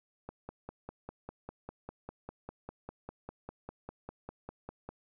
click train, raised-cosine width 1 ms, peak -28 dBFS, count 24, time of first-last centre 0.29-4.89 s, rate 5 Hz, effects none

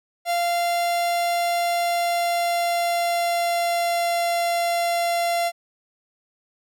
45% pulse tone with pitch glide, 692 to 687.6 Hz, F5 to F5, -16 to -27 cents, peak -20 dBFS, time 0.25-5.52 s, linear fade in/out 50 ms, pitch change -11 cents, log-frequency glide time 1.72-4.28 s, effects none

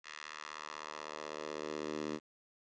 10% pulse tone with high-pass filter sweep, 76.1 Hz, D#2, 38 cents flat, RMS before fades -43 dBFS, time 0.03-2.2 s, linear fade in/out 50 ms, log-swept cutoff 1800 to 260 Hz, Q 1.4, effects resampled to 16000 Hz + 10-bit

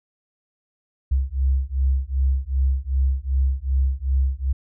sine beating tone pair, 65.41 / 68.01 Hz, C2 / C#2, 0 / -32 cents, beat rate 2.6 Hz, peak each -21 dBFS, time 1.11-4.53 s, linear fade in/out 10 ms, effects none

